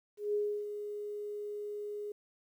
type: tone with ADSR envelope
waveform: sine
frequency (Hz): 415.3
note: G#4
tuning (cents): 0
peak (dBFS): -28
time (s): 0.17-2.12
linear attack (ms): 170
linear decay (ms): 310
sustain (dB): -9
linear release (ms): 4
effects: 11-bit